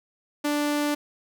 sawtooth tone, 293.7 Hz, D4, in tune, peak -19 dBFS, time 0.44-0.95 s, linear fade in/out 10 ms, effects none

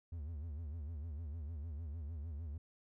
triangle tone with vibrato, 77.78 Hz, D#2, in tune, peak -39 dBFS, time 0.12-2.58 s, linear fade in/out 5 ms, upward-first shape sine, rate 6.6 Hz, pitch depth 170 cents each way, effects none

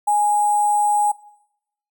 sine tone with sample-and-hold, 830.6 Hz, G#5, in tune, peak -14 dBFS, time 0.07-1.12 s, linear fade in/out 10 ms, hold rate 8820 Hz, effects noise-tail reverb RT60 0.8 s tail -21 dB re dry

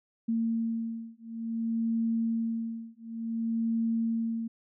sine beating tone pair, 227.5 / 228.06 Hz, A#3 / A#3, -42 / -38 cents, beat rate 0.56 Hz, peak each -31 dBFS, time 0.28-4.48 s, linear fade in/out 10 ms, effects none

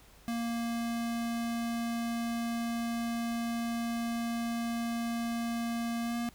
square tone with pitch glide, 233.1 to 235.8 Hz, A#3 to A#3, 0 to +20 cents, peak -32 dBFS, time 0.28-6.29 s, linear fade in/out 0 ms, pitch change +20 cents, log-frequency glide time 6.02-6.17 s, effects added 50 Hz sine -59 dBFS peak until 6.34 s + pink hiss -59 dBFS RMS until 6.34 s

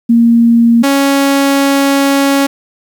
sine / sawtooth tone pair in turn, 233.1 / 277.2 Hz, A#3 / C#4, 0 / 0 cents, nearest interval minor third, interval 300 cents, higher second, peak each -4 dBFS, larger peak neither, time 0.09-0.83 / 0.83-2.47 s, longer second, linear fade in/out 10 ms, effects 7-bit

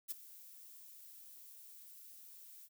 violet noise with ADSR envelope, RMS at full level -39 dBFS, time 0.08-2.69 s, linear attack 30 ms, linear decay 18 ms, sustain -17 dB, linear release 47 ms, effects none

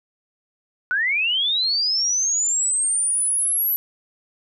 sine linear sweep, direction up, 1441 to 11900 Hz, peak -18 dBFS, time 0.91-3.76 s, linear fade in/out 0 ms, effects none

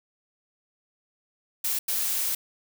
blue noise bursts at uneven times, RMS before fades -27 dBFS, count 2, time 1.64-1.79 / 1.88-2.35 s, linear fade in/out 5 ms, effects none

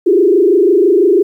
sine tone with frequency modulation, 374.9 Hz, F#4, 23 cents sharp, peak -6 dBFS, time 0.06-1.23 s, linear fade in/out 10 ms, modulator 26 Hz, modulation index 1.7, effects 8-bit

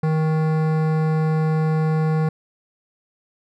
sine tone with hard clipping, 157.2 Hz, D#3, 18 cents sharp, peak -19 dBFS, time 0.03-2.29 s, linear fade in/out 5 ms, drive 16 dB, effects none

